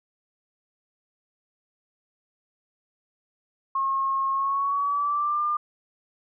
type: tone with pitch glide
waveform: sine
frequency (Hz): 1082 to 1200.6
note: C#6 to D6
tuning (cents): -42 to +38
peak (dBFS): -22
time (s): 3.75-5.57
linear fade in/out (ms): 5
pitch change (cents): +180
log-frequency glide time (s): 4.32-5.45
effects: none